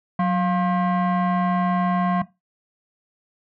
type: tone with frequency modulation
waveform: sine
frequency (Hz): 183.8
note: F#3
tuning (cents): -11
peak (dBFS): -15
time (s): 0.19-2.22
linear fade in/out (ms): 5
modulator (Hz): 886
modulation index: 0.86
effects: noise-tail reverb RT60 0.2 s tail -17 dB re dry + tanh soft clip ceiling -16 dBFS